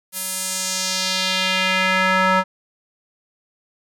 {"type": "tone with band-pass filter sweep", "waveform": "square", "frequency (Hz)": 187.2, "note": "F#3", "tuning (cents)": 20, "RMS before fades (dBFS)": -20, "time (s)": [0.12, 2.44], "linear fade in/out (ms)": 50, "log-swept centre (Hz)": [12000, 1200], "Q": 1.6, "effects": []}